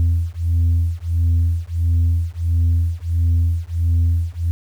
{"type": "beating tone pair", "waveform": "sine", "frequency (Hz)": [83.6, 85.1], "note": ["E2", "F2"], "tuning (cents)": [25, -44], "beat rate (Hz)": 1.5, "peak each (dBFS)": -16, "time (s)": [0, 4.51], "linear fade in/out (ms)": 0, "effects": ["tanh soft clip ceiling -11 dBFS", "8-bit"]}